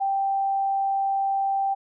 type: tone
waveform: sine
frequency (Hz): 784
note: G5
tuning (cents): 0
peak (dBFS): -21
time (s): 0-1.75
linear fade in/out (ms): 20
effects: none